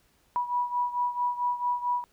sine beating tone pair, 975 / 979.5 Hz, B5 / B5, -23 / -15 cents, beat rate 4.5 Hz, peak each -27 / -31 dBFS, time 0.36-2.04 s, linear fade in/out 0 ms, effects pink hiss -66 dBFS RMS until 2.12 s

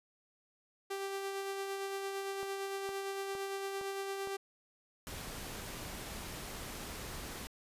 sawtooth tone with tremolo, 392 Hz, G4, in tune, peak -32 dBFS, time 0.9-4.37 s, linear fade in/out 10 ms, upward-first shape sine, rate 8.8 Hz, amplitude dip 30%
click train, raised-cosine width 1 ms, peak -34 dBFS, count 5, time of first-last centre 2.43-4.273 s, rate 2.17 Hz
pink noise, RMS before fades -44 dBFS, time 5.07-7.47 s, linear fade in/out 0 ms
effects resampled to 32000 Hz

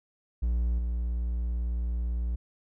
triangle tone with level steps, 59 Hz, A#1, 22 cents sharp, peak -22 / -25 dBFS, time 0.42-2.36 s, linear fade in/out 10 ms, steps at 0.78 s, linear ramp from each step 5 ms, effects none

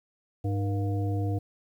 harmonic tone with a mistuned harmonic, 101.1 Hz, G#2, 46 cents flat, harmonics 1 / 3 / 5 / 7, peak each -26 / -34 / -38 / -40 dBFS, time 0.44-1.39 s, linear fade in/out 10 ms, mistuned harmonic 5, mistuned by -99 cents, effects 10-bit

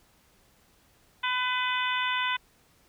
harmonic tone, 502 Hz, B4, 28 cents sharp, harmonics 2 / 3 / 4 / 5 / 6 / 7, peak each -30 / -32 / -33 / -34 / -35 / -35 dBFS, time 1.23-2.37 s, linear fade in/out 10 ms, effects pink hiss -63 dBFS RMS until 2.88 s

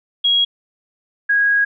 sine tone pair in turn, 3300 / 1647 Hz, G#7 / G#6, -12 / -15 cents, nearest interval octave, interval 1203 cents, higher first, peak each -12 dBFS, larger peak neither, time 0.24-0.45 / 1.29-1.65 s, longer second, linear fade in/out 10 ms, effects none

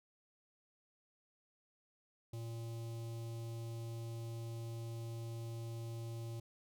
square tone with notch filter, 115.3 Hz, A#2, 19 cents flat, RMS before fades -44 dBFS, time 2.33-6.4 s, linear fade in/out 5 ms, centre 1600 Hz, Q 0.6, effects none

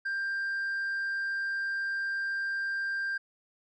sine tone with tanh clipping, 1587 Hz, G6, 21 cents sharp, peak -30 dBFS, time 0.05-3.18 s, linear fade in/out 10 ms, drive 2 dB, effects none

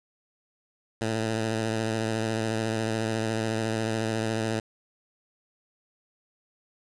10% pulse tone with vibrato, 111.2 Hz, A2, 19 cents sharp, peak -18 dBFS, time 1.01-4.6 s, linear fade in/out 5 ms, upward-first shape sine, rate 14 Hz, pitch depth 31 cents each way, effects resampled to 22050 Hz + 8-bit

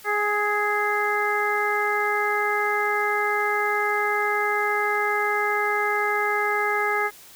harmonic tone with a mistuned harmonic, 415.2 Hz, G#4, in tune, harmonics 1 / 2 / 3 / 4 / 5, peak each -27 / -27 / -27 / -27 / -27 dBFS, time 0.04-7.11 s, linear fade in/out 50 ms, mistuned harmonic 3, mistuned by +19 cents, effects white hiss -47 dBFS RMS until 7.35 s

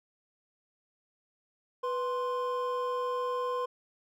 triangle tone pair together, 493.9 / 1046.5 Hz, B4 / C6, 0 / 0 cents, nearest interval octave + minor second, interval 1300 cents, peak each -30 / -31 dBFS, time 1.83-3.66 s, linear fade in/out 10 ms, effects none

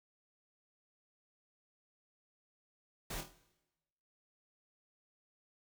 pink noise with echo, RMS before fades -42 dBFS, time 3.1-3.21 s, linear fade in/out 5 ms, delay 25 ms, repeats 5, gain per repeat -6 dB, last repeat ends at 3.335 s, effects noise-tail reverb RT60 1.0 s tail -17 dB re dry

